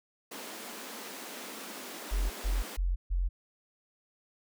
pink high-pass noise, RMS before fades -43 dBFS, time 0.31-2.77 s, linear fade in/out 10 ms, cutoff 210 Hz, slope 48 dB/octave
sine tone bursts, 44.35 Hz, F1, 27 cents sharp, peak -26 dBFS, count 4, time 2.11-3.29 s, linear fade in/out 20 ms, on 190 ms, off 140 ms
effects none

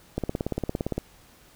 click train, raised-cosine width 2 ms, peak -13 dBFS, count 15, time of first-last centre 0.18-0.98 s, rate 17.5 Hz, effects pink hiss -55 dBFS RMS until 1.55 s

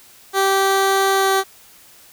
15% pulse tone with pitch glide, 389 to 386.5 Hz, G4 to G4, -13 to -24 cents, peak -8 dBFS, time 0.33-1.44 s, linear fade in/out 50 ms, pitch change -11 cents, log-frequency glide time 1.12-1.32 s, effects white hiss -47 dBFS RMS until 2.12 s

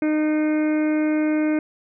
harmonic tone, 306.5 Hz, D#4, 26 cents flat, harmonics 1 / 2 / 3 / 4 / 5 / 6 / 7 / 8, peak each -18 / -28 / -40 / -41 / -36 / -44 / -36 / -41 dBFS, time 0.02-1.59 s, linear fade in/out 2 ms, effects none

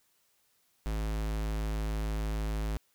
square tone, 53.3 Hz, G#1, 46 cents sharp, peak -31 dBFS, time 0.86-2.77 s, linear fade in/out 0 ms, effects white hiss -71 dBFS RMS until 2.94 s

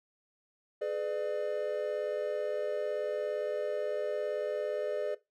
triangle tone cluster, 422 / 499.8 / 599 Hz, G#4 / B4 / D5, +28 / +21 / +34 cents, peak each -33 / -35 / -32 dBFS, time 0.81-5.15 s, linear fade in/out 10 ms, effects noise-tail reverb RT60 0.2 s tail -17 dB re dry

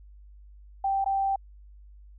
sine tone with dropouts, 782 Hz, G5, 4 cents flat, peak -23 dBFS, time 0.84-1.36 s, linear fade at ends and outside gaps 5 ms, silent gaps 1.044-1.06 s, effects added 50 Hz sine -47 dBFS peak until 2.18 s

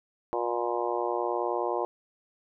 harmonic tone with a mistuned harmonic, 119.4 Hz, A#2, 42 cents sharp, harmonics 3 / 4 / 5 / 6 / 7 / 8 / 9, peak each -32 / -33 / -34 / -35 / -35 / -36 / -37 dBFS, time 0.33-1.85 s, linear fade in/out 0 ms, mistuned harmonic 9, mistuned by -48 cents, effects none

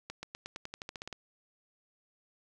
accelerating click train, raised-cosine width 0.2 ms, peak -23 dBFS, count 13, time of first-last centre 0.1-1.128 s, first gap 130 ms, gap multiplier 0.92, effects none

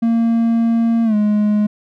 triangle tone with pitch glide, 230 to 209.7 Hz, A#3 to G#3, -23 to +17 cents, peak -10 dBFS, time 0.02-1.67 s, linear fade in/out 10 ms, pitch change -160 cents, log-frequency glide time 1.04-1.15 s, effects none

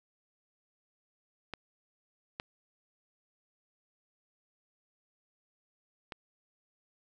clicks, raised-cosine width 0.3 ms, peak -22 / -20 / -24 dBFS, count 3, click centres 1.537 / 2.399 / 6.122 s, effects none

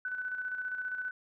sine tone with tremolo, 1500 Hz, F#6, 23 cents sharp, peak -32 dBFS, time 0.05-1.11 s, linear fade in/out 2 ms, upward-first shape square, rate 15 Hz, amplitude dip 45%, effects none

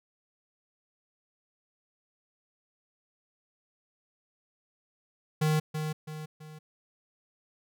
square tone with echo, 154.5 Hz, D#3, 12 cents flat, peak -24 dBFS, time 5.41-5.6 s, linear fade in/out 10 ms, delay 330 ms, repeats 3, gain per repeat -7 dB, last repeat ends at 6.59 s, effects none

